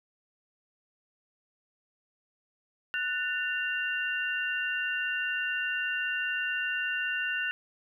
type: tone cluster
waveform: sine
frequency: 1482 / 1793 / 2778 Hz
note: F#6 / A6 / F7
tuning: +2 / +32 / -10 cents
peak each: -31 / -35 / -33 dBFS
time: 2.94-7.51 s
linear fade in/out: 0 ms
effects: none

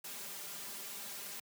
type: noise with comb filter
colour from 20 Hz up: white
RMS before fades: -45 dBFS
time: 0.04-1.4 s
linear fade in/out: 5 ms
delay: 5 ms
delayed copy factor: +0.8
effects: high-pass 100 Hz 12 dB/octave

